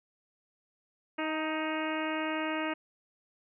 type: harmonic tone with a mistuned harmonic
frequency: 313.5 Hz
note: D#4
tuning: 13 cents sharp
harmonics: 1 / 2 / 3 / 4 / 5 / 6 / 7 / 8 / 9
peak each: -34 / -37 / -39 / -40 / -41 / -42 / -42 / -43 / -44 dBFS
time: 1.18-2.74 s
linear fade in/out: 10 ms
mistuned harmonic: 3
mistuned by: -20 cents
effects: none